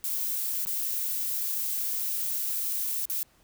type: noise with dropouts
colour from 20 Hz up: violet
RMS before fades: -30 dBFS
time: 0.04-3.23 s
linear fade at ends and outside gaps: 1 ms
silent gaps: 0.652-0.669 / 3.055-3.098 s
effects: pink hiss -63 dBFS RMS until 3.43 s